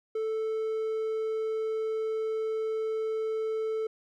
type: tone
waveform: triangle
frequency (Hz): 440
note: A4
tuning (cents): 0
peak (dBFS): -26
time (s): 0.15-3.87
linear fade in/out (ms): 5
effects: none